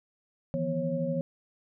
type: tone cluster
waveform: sine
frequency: 157.3 / 169.7 / 244.6 / 545 Hz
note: D#3 / F3 / B3 / C#5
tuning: +19 / -49 / -16 / -29 cents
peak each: -36 / -32 / -34 / -31 dBFS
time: 0.54-1.21 s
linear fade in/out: 0 ms
effects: none